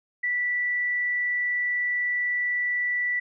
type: tone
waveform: sine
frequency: 1964 Hz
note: B6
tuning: 10 cents flat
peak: -23 dBFS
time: 0.23-3.2 s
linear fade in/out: 10 ms
effects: none